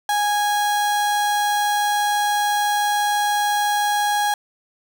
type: tone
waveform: 35% pulse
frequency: 827 Hz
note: G#5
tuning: 8 cents flat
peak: -16 dBFS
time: 0.09-4.34 s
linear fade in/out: 2 ms
effects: none